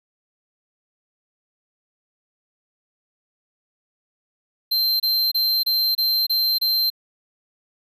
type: tone bursts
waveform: square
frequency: 4132 Hz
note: C8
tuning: 22 cents flat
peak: -18 dBFS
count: 7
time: 4.71-6.902 s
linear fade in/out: 10 ms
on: 290 ms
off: 27 ms
effects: none